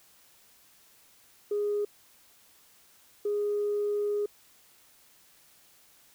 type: tone bursts at uneven times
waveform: sine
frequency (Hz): 413.1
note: G#4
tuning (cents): -9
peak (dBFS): -25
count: 2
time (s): 1.51-1.85 / 3.25-4.26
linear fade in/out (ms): 5
effects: tanh soft clip ceiling -22 dBFS + white hiss -60 dBFS RMS until 6.14 s